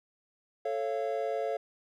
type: chord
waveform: triangle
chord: A augmented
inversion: none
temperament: just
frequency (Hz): 440 / 550 / 687.5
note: A4 / C#5 / E#5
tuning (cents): 0 / -14 / -27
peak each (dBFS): -32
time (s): 0.65-1.57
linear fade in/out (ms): 5
effects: none